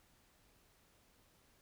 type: silence
effects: pink hiss -70 dBFS RMS until 1.61 s